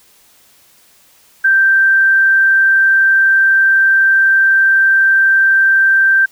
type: tone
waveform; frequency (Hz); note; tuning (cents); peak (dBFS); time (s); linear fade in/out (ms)
sine; 1568; G6; 0; -7; 1.44-6.26; 10
effects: white hiss -49 dBFS RMS until 6.31 s